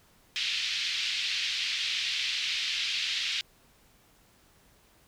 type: band-pass noise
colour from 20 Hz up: pink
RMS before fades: -31 dBFS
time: 0.36-3.41 s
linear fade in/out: 0 ms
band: 2500 to 4500 Hz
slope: 24 dB/octave
effects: pink hiss -62 dBFS RMS until 5.07 s